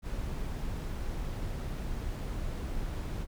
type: noise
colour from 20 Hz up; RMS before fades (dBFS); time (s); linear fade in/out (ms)
brown; -35; 0.02-3.27; 50
effects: none